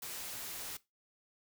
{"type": "noise", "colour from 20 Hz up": "white", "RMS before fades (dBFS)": -43, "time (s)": [0.02, 0.77], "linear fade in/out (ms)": 5, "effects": ["noise-tail reverb RT60 0.2 s tail -18 dB re dry"]}